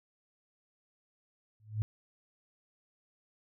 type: tone with exponential growth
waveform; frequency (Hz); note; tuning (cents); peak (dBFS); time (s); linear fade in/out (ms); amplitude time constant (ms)
sine; 107.4; A2; -41; -25; 1.6-1.82; 0; 47
effects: none